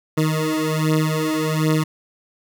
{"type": "beating tone pair", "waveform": "20% pulse", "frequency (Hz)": [155.56, 156.86], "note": ["D#3", "D#3"], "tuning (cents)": [0, 14], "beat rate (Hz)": 1.3, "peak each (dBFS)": -16, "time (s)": [0.17, 1.84], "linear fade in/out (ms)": 10, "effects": []}